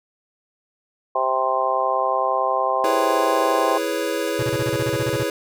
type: harmonic tone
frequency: 130.81 Hz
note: C3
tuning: in tune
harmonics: 3 / 4 / 5 / 6 / 7 / 8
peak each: -31 / -25 / -25 / -24 / -31 / -22 dBFS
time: 1.15-3.78 s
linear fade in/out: 5 ms
type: chord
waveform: square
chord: C# minor seventh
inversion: first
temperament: equal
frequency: 329.6 / 415.3 / 493.9 / 554.4 Hz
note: E4 / G#4 / B4 / C#5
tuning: 0 / 0 / 0 / 0 cents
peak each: -28 dBFS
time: 2.84-5.3 s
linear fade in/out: 2 ms
type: tone with exponential growth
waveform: 5% pulse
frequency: 740 Hz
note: F#5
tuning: in tune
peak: -22 dBFS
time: 4.22-4.29 s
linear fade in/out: 5 ms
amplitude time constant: 15 ms
type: tone bursts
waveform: square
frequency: 123.47 Hz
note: B2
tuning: in tune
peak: -23 dBFS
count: 13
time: 4.39-5.233 s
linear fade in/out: 5 ms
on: 39 ms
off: 28 ms
effects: none